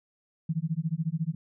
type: tone with tremolo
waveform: sine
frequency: 161.5 Hz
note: E3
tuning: 35 cents flat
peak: -23 dBFS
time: 0.49-1.35 s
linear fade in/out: 5 ms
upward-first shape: sine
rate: 14 Hz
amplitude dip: 100%
effects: none

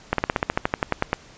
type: slowing click train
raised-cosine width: 0.5 ms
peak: -4 dBFS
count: 14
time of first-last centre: 0.13-1.131 s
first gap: 53 ms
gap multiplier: 1.06
effects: pink hiss -48 dBFS RMS until 1.37 s + resampled to 16000 Hz

